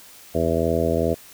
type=harmonic tone; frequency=82.41 Hz; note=E2; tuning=in tune; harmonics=1 / 2 / 3 / 4 / 5 / 6 / 7 / 8; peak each=-27 / -28 / -27 / -28 / -26 / -25 / -28 / -26 dBFS; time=0.34-1.15 s; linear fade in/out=20 ms; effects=white hiss -46 dBFS RMS until 1.33 s